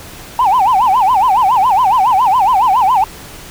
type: tone with vibrato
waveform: sine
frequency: 880 Hz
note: A5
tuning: in tune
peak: -6 dBFS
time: 0.39-3.04 s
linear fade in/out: 2 ms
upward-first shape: sine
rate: 7.2 Hz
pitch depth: 280 cents each way
effects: tanh soft clip ceiling -5 dBFS + pink hiss -33 dBFS RMS until 3.5 s